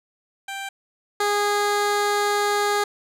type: tone pair in turn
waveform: 15% pulse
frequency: 785 / 411.3 Hz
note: G5 / G#4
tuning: +2 / -17 cents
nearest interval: major seventh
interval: 1119 cents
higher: first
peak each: -23 / -13 dBFS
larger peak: second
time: 0.48-0.69 / 1.2-2.84 s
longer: second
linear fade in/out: 5 ms
effects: low-pass 12000 Hz 12 dB/octave